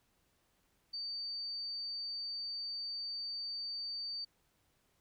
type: tone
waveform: sine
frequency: 4600 Hz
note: D8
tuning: 37 cents flat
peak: -38 dBFS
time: 0.93-4.25 s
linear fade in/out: 10 ms
effects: pink hiss -75 dBFS RMS until 5 s